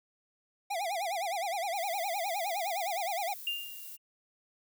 square tone with vibrato, 737 Hz, F#5, 7 cents flat, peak -32 dBFS, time 0.7-3.34 s, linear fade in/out 10 ms, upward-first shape sine, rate 9.7 Hz, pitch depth 200 cents each way
violet noise, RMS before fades -45 dBFS, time 1.75-3.97 s, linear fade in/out 20 ms
sine tone with exponential decay, 2800 Hz, F7, 4 cents sharp, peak -28 dBFS, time 3.47-3.98 s, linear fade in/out 2 ms, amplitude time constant 110 ms
effects none

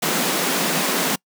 pink high-pass noise, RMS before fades -21 dBFS, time 0.02-1.16 s, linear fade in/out 10 ms, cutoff 160 Hz, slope 96 dB/octave, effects noise-tail reverb RT60 0.1 s tail -26 dB re dry

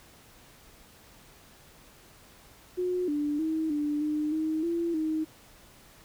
sine tone with pitch steps, 361.8 / 294.2 / 317.9 / 295.4 / 302.2 / 314.6 / 338.3 / 313.9 Hz, F#4 / D4 / D#4 / D4 / D4 / D#4 / E4 / D#4, -39 / +3 / +37 / +10 / +50 / +19 / +45 / +15 cents, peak -26 dBFS, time 2.77-5.25 s, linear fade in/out 20 ms, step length 310 ms, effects pink hiss -55 dBFS RMS until 6.04 s

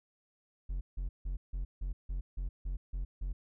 triangle tone bursts, 45.03 Hz, F#1, 46 cents flat, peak -31 dBFS, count 10, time 0.69-3.33 s, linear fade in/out 10 ms, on 120 ms, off 160 ms, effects none

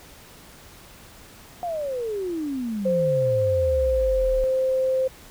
sine exponential sweep, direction down, 721 to 35.04 Hz, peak -25 dBFS, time 1.63-4.44 s, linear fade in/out 0 ms
sine tone, 522 Hz, C5, 4 cents flat, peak -19 dBFS, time 2.85-5.08 s, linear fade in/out 10 ms
effects pink hiss -47 dBFS RMS until 5.3 s

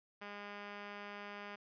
5% pulse tone, 204.3 Hz, G#3, 28 cents flat, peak -34 dBFS, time 0.21-1.56 s, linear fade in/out 10 ms, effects resampled to 11025 Hz

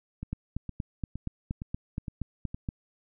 two click trains, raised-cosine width 5 ms, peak -19 / -23 dBFS, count 11 / 6, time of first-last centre 0.33-2.688 / 0.23-2.545 s, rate 4.24 / 2.16 Hz, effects none

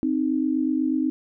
sine tone pair together, 261.6 / 309.8 Hz, C4 / D#4, 0 / -7 cents, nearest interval minor third, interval 293 cents, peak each -23 dBFS, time 0.03-1.1 s, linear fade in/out 0 ms, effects none

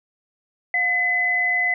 sine tone pair together, 712.8 / 2018 Hz, F5 / B6, +35 / +37 cents, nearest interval octave + tritone, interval 1802 cents, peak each -28 / -18 dBFS, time 0.74-1.74 s, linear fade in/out 2 ms, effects none

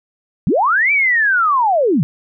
sine linear two-way sweep, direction up then down, 125.7 to 2349 to 125.7 Hz, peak -11 dBFS, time 0.47-2.03 s, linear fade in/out 0 ms, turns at 0.92 s, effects none

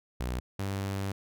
sawtooth tone pair in turn, 61.74 / 98.01 Hz, B1 / G2, 0 / 0 cents, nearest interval minor sixth, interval 800 cents, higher second, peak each -27 dBFS, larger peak neither, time 0.2-0.4 / 0.59-1.12 s, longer second, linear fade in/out 5 ms, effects none

